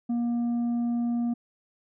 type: tone with tanh clipping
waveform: sine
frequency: 237.4 Hz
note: A#3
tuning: 32 cents sharp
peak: -25 dBFS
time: 0.09-1.34 s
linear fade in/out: 10 ms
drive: 4 dB
effects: none